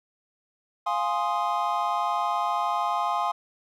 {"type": "chord", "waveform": "triangle", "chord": "F minor seventh", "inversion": "none", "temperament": "equal", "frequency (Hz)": [698.5, 830.6, 1046.5, 1244.5], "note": ["F5", "Ab5", "C6", "Eb6"], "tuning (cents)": [0, 0, 0, 0], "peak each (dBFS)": [-28, -27, -26, -29], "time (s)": [0.86, 3.32], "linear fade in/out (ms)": 10, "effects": []}